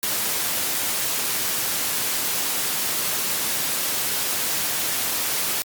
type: noise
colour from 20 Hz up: white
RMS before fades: -24 dBFS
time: 0.03-5.62 s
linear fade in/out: 0 ms
effects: high-pass 100 Hz 12 dB/octave + Opus 48 kbps

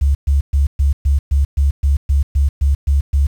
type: tone bursts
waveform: sine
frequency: 70 Hz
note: C#2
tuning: 18 cents sharp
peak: -10 dBFS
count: 13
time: 0.01-3.27 s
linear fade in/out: 10 ms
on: 140 ms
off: 120 ms
effects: 7-bit

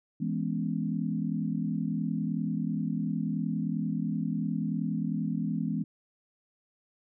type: chord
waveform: sine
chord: C# minor seventh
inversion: first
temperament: equal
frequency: 164.81 / 207.7 / 246.9 / 277.2 Hz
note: E3 / G#3 / B3 / C#4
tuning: 0 / 0 / 0 / 0 cents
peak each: -32 / -32 / -34 / -37 dBFS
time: 0.2-5.84 s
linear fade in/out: 10 ms
effects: none

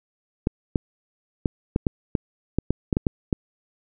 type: clicks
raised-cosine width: 3 ms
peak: -7 dBFS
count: 12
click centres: 0.471 / 0.758 / 1.458 / 1.761 / 1.868 / 2.152 / 2.586 / 2.706 / 2.928 / 2.969 / 3.068 / 3.328 s
effects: none

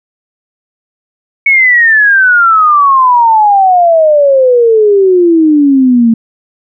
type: exponential sweep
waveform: sine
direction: down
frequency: 2230 to 223.5 Hz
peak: -3 dBFS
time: 1.46-6.14 s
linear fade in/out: 5 ms
effects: none

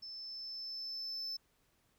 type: tone with level ramp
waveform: sine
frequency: 5274 Hz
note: E8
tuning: in tune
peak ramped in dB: -44 to -35 dBFS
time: 0.02-1.37 s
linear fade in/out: 10 ms
effects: tanh soft clip ceiling -37 dBFS + pink hiss -74 dBFS RMS until 1.98 s

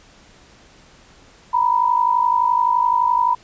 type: tone pair together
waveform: sine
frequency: 937.3 / 989 Hz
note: A#5 / B5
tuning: +9 / +2 cents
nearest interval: minor second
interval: 93 cents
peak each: -18 / -16 dBFS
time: 1.53-3.35 s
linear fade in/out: 10 ms
effects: pink hiss -49 dBFS RMS until 3.43 s + resampled to 16000 Hz

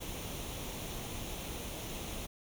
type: noise with comb filter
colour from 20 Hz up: pink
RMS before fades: -41 dBFS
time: 0-2.27 s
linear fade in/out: 20 ms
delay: 0.31 ms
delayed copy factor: +0.5
effects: none

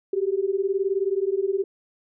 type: beating tone pair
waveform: sine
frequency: 380.5 / 399.5 Hz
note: F#4 / G4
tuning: +48 / +33 cents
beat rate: 19 Hz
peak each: -24 dBFS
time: 0.13-1.64 s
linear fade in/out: 5 ms
effects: none

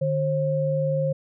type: tone pair together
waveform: sine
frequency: 150.7 / 535 Hz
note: D3 / C5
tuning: +45 / +38 cents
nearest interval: octave + minor seventh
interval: 2193 cents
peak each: -24 / -23 dBFS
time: 0.01-1.13 s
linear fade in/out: 10 ms
effects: none

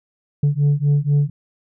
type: beating tone pair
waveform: sine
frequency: 142.6 / 146.7 Hz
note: C#3 / D3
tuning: +49 / -2 cents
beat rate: 4.1 Hz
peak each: -15 dBFS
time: 0.43-1.3 s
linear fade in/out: 5 ms
effects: tanh soft clip ceiling -11 dBFS

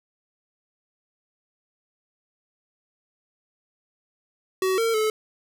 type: tone with pitch steps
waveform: square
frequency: 376.9 / 455.8 / 433 Hz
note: F#4 / A#4 / A4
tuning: +32 / -39 / -28 cents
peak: -21 dBFS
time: 4.62-5.1 s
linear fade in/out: 2 ms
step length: 160 ms
effects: none

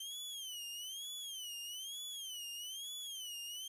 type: tone with vibrato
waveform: sawtooth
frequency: 3106 Hz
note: G7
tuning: 17 cents flat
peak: -40 dBFS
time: 0-3.68 s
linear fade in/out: 5 ms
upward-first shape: sine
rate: 1.1 Hz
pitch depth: 170 cents each way
effects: resampled to 32000 Hz + 11-bit

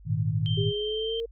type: chord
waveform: sine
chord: Ab suspended second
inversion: none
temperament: equal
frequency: 103.83 / 116.54 / 155.56 Hz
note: Ab2 / Bb2 / Eb3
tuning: 0 / 0 / 0 cents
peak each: -28 dBFS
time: 0.05-0.73 s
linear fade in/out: 50 ms
type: tone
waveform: sine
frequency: 3136 Hz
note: G7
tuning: in tune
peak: -32 dBFS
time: 0.46-1.2 s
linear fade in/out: 0 ms
type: linear sweep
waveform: sine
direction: up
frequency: 396.8 to 463.9 Hz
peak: -28 dBFS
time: 0.57-1.26 s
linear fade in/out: 10 ms
effects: added 50 Hz sine -47 dBFS peak until 1.31 s

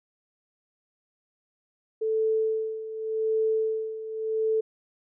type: tone with tremolo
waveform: sine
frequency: 440 Hz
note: A4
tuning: in tune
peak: -21 dBFS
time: 2.01-4.61 s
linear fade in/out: 10 ms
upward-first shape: sine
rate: 0.87 Hz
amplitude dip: 75%
effects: none

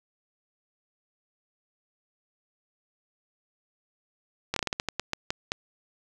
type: slowing click train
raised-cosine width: 0.2 ms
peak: -10 dBFS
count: 12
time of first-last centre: 4.54-5.519 s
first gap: 23 ms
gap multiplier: 1.25
effects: none

